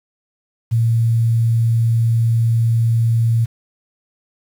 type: tone with quantisation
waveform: sine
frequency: 115 Hz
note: A#2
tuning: 23 cents flat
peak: -12 dBFS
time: 0.71-3.46 s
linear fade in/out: 20 ms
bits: 7
effects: none